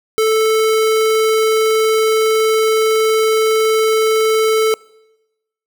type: tone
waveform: square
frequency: 439.2 Hz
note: A4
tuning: 3 cents flat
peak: -12 dBFS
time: 0.18-4.74 s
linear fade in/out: 0 ms
effects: noise-tail reverb RT60 1.0 s tail -25 dB re dry